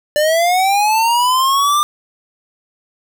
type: linear sweep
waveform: square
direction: up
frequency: 587.3 to 1203 Hz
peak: -12 dBFS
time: 0.16-1.83 s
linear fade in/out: 0 ms
effects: 7-bit